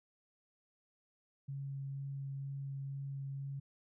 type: tone with vibrato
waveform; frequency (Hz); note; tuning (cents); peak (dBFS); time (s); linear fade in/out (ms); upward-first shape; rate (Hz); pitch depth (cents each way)
sine; 137.8; C#3; -10; -39; 1.48-3.6; 10; sine; 2.1; 8
effects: none